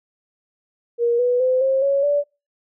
sine tone with pitch steps, 472.4 / 491.9 / 512.2 / 533.3 / 555.3 / 578.2 Hz, A#4 / B4 / C5 / C5 / C#5 / D5, +23 / -7 / -37 / +33 / +3 / -27 cents, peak -15 dBFS, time 0.98-2.24 s, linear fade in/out 50 ms, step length 210 ms, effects noise-tail reverb RT60 0.3 s tail -25 dB re dry

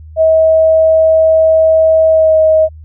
sine tone with pitch glide, 640 to 631.2 Hz, D#5 to D#5, +49 to +25 cents, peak -5 dBFS, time 0.16-2.69 s, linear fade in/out 50 ms, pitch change -24 cents, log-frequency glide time 2.09-2.38 s, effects added 78 Hz sine -30 dBFS peak until 2.84 s

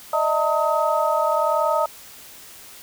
sine tone cluster, 604 / 645 / 911 / 1264 Hz, D5 / E5 / A#5 / D#6, +48 / -38 / -40 / +27 cents, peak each -23 dBFS, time 0.13-1.86 s, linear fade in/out 5 ms, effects white hiss -43 dBFS RMS until 2.82 s

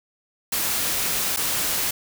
white noise with dropouts, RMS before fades -24 dBFS, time 0.52-1.91 s, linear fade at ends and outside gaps 5 ms, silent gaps 1.363-1.37 s, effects none

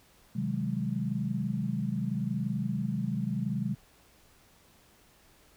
sine chord, Ab dominant seventh, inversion first, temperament just, 129.78 / 155.74 / 186.89 / 207.7 Hz, C3 / Eb3 / Gb3 / Ab3, -14 / +2 / +18 / 0 cents, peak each -34 / -36 / -34 / -33 dBFS, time 0.35-3.75 s, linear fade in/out 10 ms, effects pink hiss -61 dBFS RMS until 5.56 s

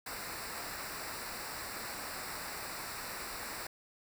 pink noise with comb filter, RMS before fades -42 dBFS, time 0.06-3.67 s, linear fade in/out 5 ms, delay 0.31 ms, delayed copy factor -0.75, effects none

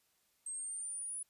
sine exponential sweep, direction up, 8260 to 9980 Hz, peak -39 dBFS, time 0.46-1.23 s, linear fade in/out 5 ms, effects white hiss -75 dBFS RMS until 1.29 s + resampled to 32000 Hz

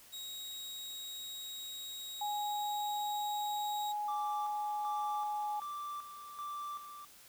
sawtooth tone, 3800 Hz, A#7, 33 cents sharp, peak -39 dBFS, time 0.12-3.93 s, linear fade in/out 20 ms
sine tone with pitch glide, 830.6 to 837.3 Hz, G#5 to G#5, 0 to +14 cents, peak -34 dBFS, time 2.21-5.6 s, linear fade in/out 5 ms, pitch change +14 cents, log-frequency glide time 2.36-4.91 s
triangle tone with tremolo, 1173 Hz, D6, 2 cents flat, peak -37 dBFS, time 4.08-7.05 s, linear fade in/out 5 ms, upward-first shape square, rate 1.3 Hz, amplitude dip 60%
effects white hiss -58 dBFS RMS until 7.28 s

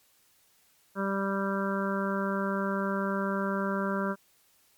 harmonic tone, 196 Hz, G3, in tune, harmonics 1 / 2 / 3 / 5 / 6 / 7 / 8, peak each -30 / -35 / -35 / -37 / -39 / -36 / -38 dBFS, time 0.95-4.16 s, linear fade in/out 50 ms, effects white hiss -65 dBFS RMS until 4.77 s + MP3 96 kbps

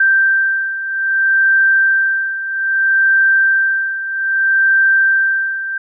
sine beating tone pair, 1568 / 1568.62 Hz, G6 / G6, 0 / +1 cents, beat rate 0.62 Hz, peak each -17 / -12 dBFS, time 0-5.78 s, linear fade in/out 5 ms, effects none

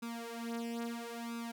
sawtooth tone with flanger, 233.1 Hz, A#3, in tune, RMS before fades -41 dBFS, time 0.02-1.52 s, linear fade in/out 10 ms, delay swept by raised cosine 0.79 to 4.69 ms, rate 0.75 Hz, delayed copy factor +0.85, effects none

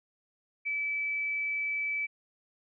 sine tone, 2305 Hz, D7, 33 cents flat, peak -29 dBFS, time 0.65-2.07 s, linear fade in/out 20 ms, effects none

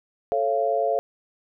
sine chord, A augmented, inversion none, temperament just, 440 / 550 / 687.5 Hz, A4 / C#5 / E#5, 0 / -14 / -27 cents, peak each -26 / -25 / -23 dBFS, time 0.32-0.99 s, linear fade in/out 0 ms, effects none

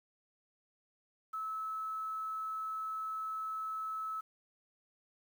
sine tone with quantisation, 1300 Hz, E6, 24 cents flat, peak -36 dBFS, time 1.33-4.21 s, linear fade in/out 10 ms, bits 10, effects none

